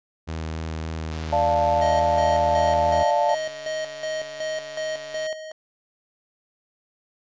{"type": "tone with vibrato", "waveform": "sawtooth", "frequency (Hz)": 80, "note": "D#2", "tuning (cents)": 49, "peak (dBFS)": -24, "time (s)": [0.27, 3.04], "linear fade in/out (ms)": 20, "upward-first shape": "square", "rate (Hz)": 3.5, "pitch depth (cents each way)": 9}
{"type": "click train", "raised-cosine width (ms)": 0.2, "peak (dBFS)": -24, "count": 598, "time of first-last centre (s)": [1.12, 5.266], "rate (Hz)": 144}
{"type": "chord", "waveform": "sine", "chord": "D minor", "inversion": "none", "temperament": "equal", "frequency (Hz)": [587.3, 698.5, 880], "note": ["D5", "F5", "A5"], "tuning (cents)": [0, 0, 0], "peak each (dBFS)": -22, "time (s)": [1.32, 3.35], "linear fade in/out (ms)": 10}
{"type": "tone with tremolo", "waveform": "square", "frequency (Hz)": 627, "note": "D#5", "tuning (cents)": 13, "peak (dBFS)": -26, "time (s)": [1.81, 5.52], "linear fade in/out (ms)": 10, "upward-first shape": "square", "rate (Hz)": 2.7, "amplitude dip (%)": 65}
{"effects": ["resampled to 16000 Hz"]}